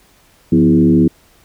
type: tone with frequency modulation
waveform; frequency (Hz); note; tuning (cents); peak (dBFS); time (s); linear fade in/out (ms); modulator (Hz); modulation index
sine; 250.1; B3; +22; -7; 0.52-1.08; 5; 74.3; 1.4
effects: pink hiss -51 dBFS RMS until 1.44 s